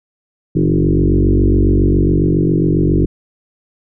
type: tone with frequency modulation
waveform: sine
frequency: 118 Hz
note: A#2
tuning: 22 cents sharp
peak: -9 dBFS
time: 0.55-3.06 s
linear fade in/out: 10 ms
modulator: 47.3 Hz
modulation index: 5.5
effects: none